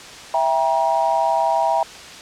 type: chord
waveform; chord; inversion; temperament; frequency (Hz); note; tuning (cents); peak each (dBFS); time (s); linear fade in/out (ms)
sine; E diminished; none; just; 659.3 / 791.1 / 949.3; E5 / G5 / Bb5; 0 / +16 / +31; -20; 0.34-1.83; 2
effects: white hiss -37 dBFS RMS until 2.21 s + low-pass 6000 Hz 12 dB/octave